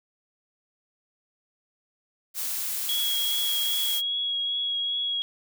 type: noise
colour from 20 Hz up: blue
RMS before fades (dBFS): -30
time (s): 2.34-4.02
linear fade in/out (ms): 50
type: tone with vibrato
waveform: sine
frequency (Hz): 3322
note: G#7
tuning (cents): 0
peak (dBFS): -25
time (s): 2.89-5.22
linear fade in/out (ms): 0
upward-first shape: triangle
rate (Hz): 2.5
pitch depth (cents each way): 16
effects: none